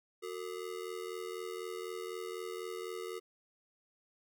square ring-modulated tone, 410.9 Hz, G#4, 18 cents flat, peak -37 dBFS, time 0.22-3.2 s, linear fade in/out 20 ms, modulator 42 Hz, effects none

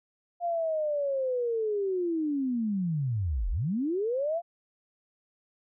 sine linear two-way sweep, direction down then up, 703 to 36.71 to 703 Hz, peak -26 dBFS, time 0.4-4.42 s, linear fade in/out 50 ms, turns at 3.5 s, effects none

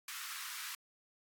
pink high-pass noise, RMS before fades -44 dBFS, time 0.08-0.75 s, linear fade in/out 2 ms, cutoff 1100 Hz, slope 48 dB/octave, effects AAC 64 kbps

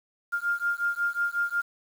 sine beating tone pair, 1401 / 1406.5 Hz, F6 / F6, +5 / +12 cents, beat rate 5.5 Hz, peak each -28 dBFS, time 0.32-1.62 s, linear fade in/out 20 ms, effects 8-bit

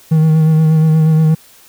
triangle tone with vibrato, 157.9 Hz, D#3, 26 cents sharp, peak -5 dBFS, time 0.11-1.35 s, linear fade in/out 10 ms, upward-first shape sine, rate 8.4 Hz, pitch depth 25 cents each way, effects white hiss -44 dBFS RMS until 1.68 s

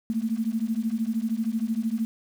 sine beating tone pair, 218.2 / 231.2 Hz, A3 / A#3, -14 / -14 cents, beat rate 13 Hz, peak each -27 dBFS, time 0.1-2.05 s, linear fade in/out 0 ms, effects 8-bit

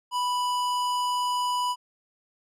sine tone with hard clipping, 987.8 Hz, B5, in tune, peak -26 dBFS, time 0.11-1.76 s, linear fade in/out 50 ms, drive 16 dB, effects none

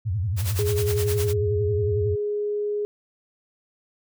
sine tone with vibrato, 98 Hz, G2, in tune, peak -22 dBFS, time 0.05-2.16 s, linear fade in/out 20 ms, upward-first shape sine, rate 11 Hz, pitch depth 250 cents each way
white noise with tremolo, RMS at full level -30 dBFS, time 0.36-1.34 s, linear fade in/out 50 ms, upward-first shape sine, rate 9.7 Hz, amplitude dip 80%
sine tone, 415.3 Hz, G#4, in tune, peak -23 dBFS, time 0.59-2.85 s, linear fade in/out 0 ms
effects none

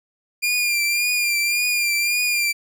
sawtooth tone with vibrato, 2400 Hz, D7, 37 cents sharp, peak -15 dBFS, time 0.42-2.53 s, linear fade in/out 20 ms, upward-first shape triangle, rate 1.8 Hz, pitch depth 48 cents each way, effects none

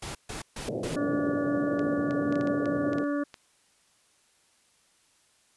pink noise bursts, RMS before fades -37 dBFS, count 4, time 0.02-0.96 s, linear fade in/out 5 ms, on 130 ms, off 140 ms
white band-pass noise, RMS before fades -33 dBFS, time 0.68-3.04 s, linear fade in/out 0 ms, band 100 to 610 Hz, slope 48 dB/octave
harmonic tone, 288.5 Hz, D4, 31 cents flat, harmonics 1 / 2 / 4 / 5 / 6, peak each -27 / -33 / -39 / -41 / -43 dBFS, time 0.96-3.24 s, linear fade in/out 10 ms
clicks, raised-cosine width 0.2 ms, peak -25 dBFS, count 10, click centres 1.793 / 2.109 / 2.325 / 2.356 / 2.411 / 2.473 / 2.657 / 2.932 / 2.984 / 3.342 s
effects white hiss -65 dBFS RMS until 5.56 s + resampled to 24000 Hz

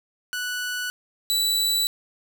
sawtooth tone pair in turn, 1480 / 3951 Hz, F#6 / B7, 0 / 0 cents, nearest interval octave + perfect fourth, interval 1700 cents, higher second, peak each -23 / -17 dBFS, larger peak second, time 0.33-0.9 / 1.3-1.87 s, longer neither, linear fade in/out 0 ms, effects none

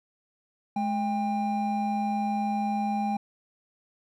triangle tone pair together, 211.9 / 800 Hz, G#3 / G5, +35 / +35 cents, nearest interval octave + major seventh, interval 2300 cents, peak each -26 dBFS, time 0.76-3.17 s, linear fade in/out 5 ms, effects none

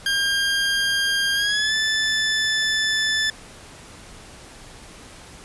20% pulse tone with pitch glide, 1605 to 1750.3 Hz, G6 to A6, +40 to -10 cents, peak -14 dBFS, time 0.06-3.3 s, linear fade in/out 2 ms, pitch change +150 cents, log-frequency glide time 1.34-1.74 s, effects pink hiss -43 dBFS RMS until 5.44 s + resampled to 24000 Hz

